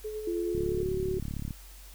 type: tone with tremolo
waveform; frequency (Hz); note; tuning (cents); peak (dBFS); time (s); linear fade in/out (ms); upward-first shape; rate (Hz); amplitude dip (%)
sine; 428.8; A4; -45; -32; 0.04-0.83; 10; sine; 9.4; 40
type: tone with pitch glide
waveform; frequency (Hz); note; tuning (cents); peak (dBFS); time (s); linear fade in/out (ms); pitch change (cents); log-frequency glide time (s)
sine; 344.1 to 373.1; F4 to F#4; -26 to +14; -29; 0.27-1.19; 5; +140; 0.39-0.91
type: click train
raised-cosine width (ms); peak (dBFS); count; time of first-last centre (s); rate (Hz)
5; -23; 35; 0.55-1.508; 35.5
effects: added 47 Hz sine -47 dBFS peak until 1.94 s + white hiss -53 dBFS RMS until 1.94 s